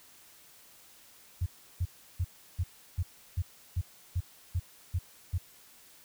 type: tone bursts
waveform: sine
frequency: 88.4 Hz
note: F2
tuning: 22 cents sharp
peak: -26 dBFS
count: 11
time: 1.41-5.382 s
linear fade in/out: 10 ms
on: 52 ms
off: 340 ms
effects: white hiss -57 dBFS RMS until 6.04 s